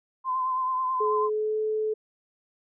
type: tone with vibrato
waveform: sine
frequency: 1031 Hz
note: C6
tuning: 26 cents flat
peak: -24 dBFS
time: 0.24-1.3 s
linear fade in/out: 50 ms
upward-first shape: triangle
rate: 9.2 Hz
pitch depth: 38 cents each way
type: tone with pitch glide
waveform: sine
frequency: 426.1 to 432.5 Hz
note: G#4 to A4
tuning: +44 to -30 cents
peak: -24 dBFS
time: 1-1.94 s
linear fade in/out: 10 ms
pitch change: +26 cents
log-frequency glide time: 1.23-1.6 s
effects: none